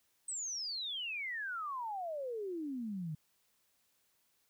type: exponential sweep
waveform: sine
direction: down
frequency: 8330 to 148.3 Hz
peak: -37 dBFS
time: 0.28-3.15 s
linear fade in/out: 5 ms
effects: white hiss -75 dBFS RMS until 4.49 s